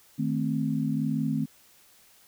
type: chord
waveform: sine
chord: A diminished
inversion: second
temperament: equal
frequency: 155.56 / 220 / 261.6 Hz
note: Eb3 / A3 / C4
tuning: 0 / 0 / 0 cents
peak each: -29 dBFS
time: 0.18-1.46 s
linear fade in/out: 20 ms
effects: white hiss -58 dBFS RMS until 2.27 s